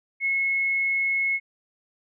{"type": "tone", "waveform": "sine", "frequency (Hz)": 2180, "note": "C#7", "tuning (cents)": -29, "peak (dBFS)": -21, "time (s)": [0.2, 1.4], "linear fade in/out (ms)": 50, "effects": []}